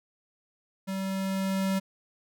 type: tone with level ramp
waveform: square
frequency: 192.3 Hz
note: G3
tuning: 33 cents flat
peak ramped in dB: -31 to -25 dBFS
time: 0.87-1.8 s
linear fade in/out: 20 ms
effects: none